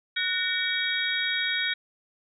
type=tone cluster; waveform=sine; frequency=1478 / 1836 / 2286 / 3314 / 3765 Hz; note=F#6 / A#6 / D7 / G#7 / A#7; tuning=-2 / -27 / -47 / -4 / +16 cents; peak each=-31 dBFS; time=0.16-1.74 s; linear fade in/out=10 ms; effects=none